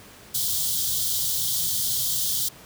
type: band-stop noise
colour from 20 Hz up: white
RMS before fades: -25 dBFS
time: 0.34-2.49 s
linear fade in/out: 10 ms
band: 170 to 3100 Hz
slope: 96 dB/octave
effects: pink hiss -47 dBFS RMS until 2.65 s + high-pass 60 Hz 12 dB/octave